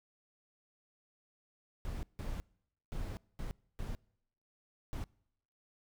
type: noise bursts at uneven times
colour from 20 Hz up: brown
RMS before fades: -39 dBFS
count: 6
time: 1.85-2.03 / 2.19-2.4 / 2.92-3.17 / 3.39-3.51 / 3.79-3.95 / 4.93-5.04 s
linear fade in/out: 0 ms
effects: noise-tail reverb RT60 0.8 s tail -26 dB re dry